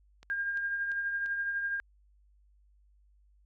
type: click train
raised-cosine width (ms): 0.2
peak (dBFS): -34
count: 4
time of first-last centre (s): 0.23-1.261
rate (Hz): 2.91
type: tone with tremolo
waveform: sine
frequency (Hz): 1610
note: G6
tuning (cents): +46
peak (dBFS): -28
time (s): 0.3-1.8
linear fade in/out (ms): 0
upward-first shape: triangle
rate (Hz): 12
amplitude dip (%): 45
effects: added 50 Hz sine -61 dBFS peak until 3.45 s